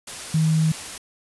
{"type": "tone in noise", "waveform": "sine", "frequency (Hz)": 158.7, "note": "D#3", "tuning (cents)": 35, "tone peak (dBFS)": -16, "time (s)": [0.34, 0.72], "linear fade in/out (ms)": 5, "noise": "white", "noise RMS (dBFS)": -34, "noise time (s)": [0.07, 0.98], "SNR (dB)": 15, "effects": ["resampled to 24000 Hz"]}